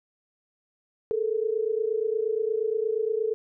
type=tone pair together; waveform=sine; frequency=428.7 / 457.2 Hz; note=A4 / A#4; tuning=-45 / -34 cents; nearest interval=minor second; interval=111 cents; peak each=-26 / -27 dBFS; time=1.11-3.34 s; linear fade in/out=0 ms; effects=none